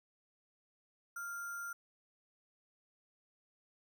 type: tone with sample-and-hold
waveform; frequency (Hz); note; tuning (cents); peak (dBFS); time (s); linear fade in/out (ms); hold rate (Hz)
sine; 1396.9; F6; 0; -40; 1.16-1.73; 5; 7350
effects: none